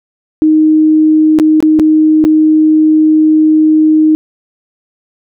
sine tone with dropouts, 311.1 Hz, D#4, in tune, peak -4 dBFS, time 0.42-4.15 s, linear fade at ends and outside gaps 0 ms, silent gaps 1.388-1.398 / 1.604-1.626 / 1.791-1.797 / 2.241-2.25 s, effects none

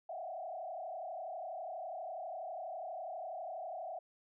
sine tone with frequency modulation, 698.5 Hz, F5, in tune, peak -40 dBFS, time 0.09-3.99 s, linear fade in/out 5 ms, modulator 32.2 Hz, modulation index 2.1, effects none

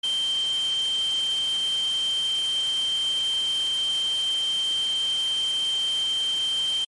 sine tone in noise, 3136 Hz, G7, in tune, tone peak -22 dBFS, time 0.03-6.85 s, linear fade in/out 10 ms, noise white, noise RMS -37 dBFS, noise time 0.03-6.85 s, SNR +12 dB, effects MP3 48 kbps

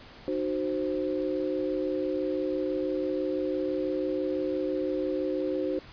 sine chord, C diminished, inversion first, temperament equal with one note detuned, 304 / 370 / 523.3 Hz, Eb4 / Gb4 / C5, -40 / 0 / 0 cents, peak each -31 dBFS, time 0.28-5.79 s, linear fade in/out 0 ms, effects pink hiss -49 dBFS RMS until 5.92 s + resampled to 11025 Hz

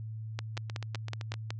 two click trains, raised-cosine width 0.2 ms, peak -18 / -22 dBFS, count 7 / 7, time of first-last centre 0.39-1.505 / 0.57-1.34 s, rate 5.38 / 7.79 Hz, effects added 110 Hz sine -37 dBFS peak until 1.59 s + low-pass 7000 Hz 12 dB/octave

